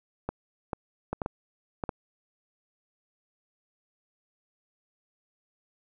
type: clicks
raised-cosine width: 1 ms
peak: -16 dBFS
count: 7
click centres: 0.29 / 0.732 / 1.13 / 1.218 / 1.261 / 1.838 / 1.892 s
effects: none